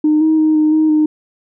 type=tone with pitch steps; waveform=sine; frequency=305.2 / 315.4 / 311.4 / 307.3 / 312.5 / 306.5 Hz; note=D#4 / D#4 / D#4 / D#4 / D#4 / D#4; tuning=-33 / +24 / +2 / -21 / +8 / -26 cents; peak=-8 dBFS; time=0.04-1.06 s; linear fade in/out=5 ms; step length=170 ms; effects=tanh soft clip ceiling -5 dBFS